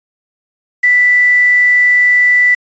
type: tone with quantisation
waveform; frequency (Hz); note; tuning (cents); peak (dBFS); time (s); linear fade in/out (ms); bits
sine; 1975.5; B6; 0; -6; 0.83-2.55; 10; 5
effects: resampled to 16000 Hz